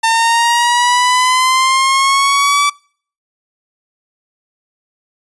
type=exponential sweep; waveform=sawtooth; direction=up; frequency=901 to 1157 Hz; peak=-6 dBFS; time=0.03-2.7 s; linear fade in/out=10 ms; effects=noise-tail reverb RT60 0.5 s tail -26 dB re dry + resampled to 24000 Hz